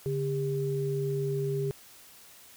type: tone pair together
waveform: sine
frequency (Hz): 142.4 / 401.1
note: C#3 / G4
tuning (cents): +47 / +40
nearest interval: octave + tritone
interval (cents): 1793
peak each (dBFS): -30 / -30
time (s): 0.06-1.71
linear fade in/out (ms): 0
effects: white hiss -53 dBFS RMS until 2.56 s